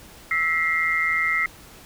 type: tone cluster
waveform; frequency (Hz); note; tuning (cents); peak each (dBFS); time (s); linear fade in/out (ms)
sine; 1316 / 1941 / 2104; E6 / B6 / C7; -3 / -31 / +9; -27 / -24 / -22; 0.31-1.46; 2
effects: pink hiss -46 dBFS RMS until 1.85 s